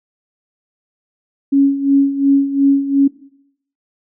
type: tone with tremolo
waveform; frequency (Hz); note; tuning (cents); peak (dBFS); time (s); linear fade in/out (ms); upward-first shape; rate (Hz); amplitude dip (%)
sine; 277.2; C#4; 0; -7; 1.52-3.08; 10; sine; 2.8; 75
effects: noise-tail reverb RT60 0.7 s tail -18 dB re dry